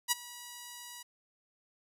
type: tone with ADSR envelope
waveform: 5% pulse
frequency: 968 Hz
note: B5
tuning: 35 cents flat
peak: -12 dBFS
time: 0.08-1.03 s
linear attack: 36 ms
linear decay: 20 ms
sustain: -21 dB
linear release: 11 ms
effects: none